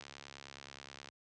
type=click train; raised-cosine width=0.2 ms; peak=-30 dBFS; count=76; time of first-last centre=0.01-1.088 s; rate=69.6 Hz; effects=high-pass 80 Hz 12 dB/octave + resampled to 22050 Hz